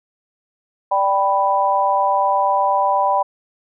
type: chord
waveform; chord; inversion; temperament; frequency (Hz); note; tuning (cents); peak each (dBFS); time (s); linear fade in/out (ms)
sine; G major; second; equal; 587.3 / 784 / 987.8; D5 / G5 / B5; 0 / 0 / 0; -21 / -18 / -17; 0.91-3.23; 10
effects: none